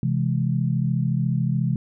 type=chord; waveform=sine; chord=C augmented; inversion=none; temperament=equal; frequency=130.81 / 164.81 / 207.7 Hz; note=C3 / E3 / G#3; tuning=0 / 0 / 0 cents; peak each=-22 / -24 / -27 dBFS; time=0.03-1.76 s; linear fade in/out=2 ms; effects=none